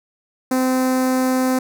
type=tone with notch filter; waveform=sawtooth; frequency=257.8 Hz; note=C4; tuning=26 cents flat; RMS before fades=-18 dBFS; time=0.51-1.59 s; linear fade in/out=5 ms; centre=3100 Hz; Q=0.78; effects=none